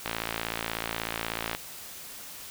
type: click train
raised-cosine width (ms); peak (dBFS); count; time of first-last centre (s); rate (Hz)
0.3; -13; 85; 0.06-1.549; 56.4
effects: white hiss -43 dBFS RMS until 2.5 s